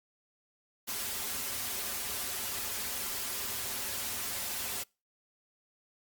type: noise with comb filter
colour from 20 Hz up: white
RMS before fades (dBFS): -36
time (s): 0.87-4.84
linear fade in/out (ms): 20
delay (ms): 6.3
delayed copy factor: -1
effects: noise-tail reverb RT60 0.3 s tail -26 dB re dry + Opus 48 kbps